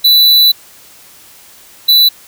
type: tone pair in turn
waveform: square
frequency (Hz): 3972 / 3972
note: B7 / B7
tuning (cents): +9 / +9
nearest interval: unison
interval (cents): 0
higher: neither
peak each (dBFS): -5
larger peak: neither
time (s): 0.04-0.52 / 1.88-2.09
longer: first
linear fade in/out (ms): 10
effects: white hiss -40 dBFS RMS until 2.27 s